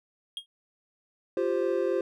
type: tone with exponential decay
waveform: triangle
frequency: 3252 Hz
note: G#7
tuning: 37 cents flat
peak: -27 dBFS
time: 0.37-0.46 s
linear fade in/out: 1 ms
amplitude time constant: 19 ms
type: chord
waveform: triangle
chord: F suspended second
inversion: none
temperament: just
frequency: 349.2 / 392.9 / 523.8 Hz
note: F4 / G4 / C5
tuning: 0 / +4 / +2 cents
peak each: -27 dBFS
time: 1.37-2.01 s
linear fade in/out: 2 ms
effects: none